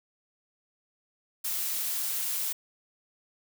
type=noise; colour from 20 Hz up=blue; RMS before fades=-31 dBFS; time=1.44-2.53 s; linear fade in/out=10 ms; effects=none